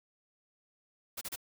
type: noise bursts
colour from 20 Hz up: white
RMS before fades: -39 dBFS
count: 3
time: 1.17-1.361 s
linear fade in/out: 10 ms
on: 43 ms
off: 31 ms
effects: none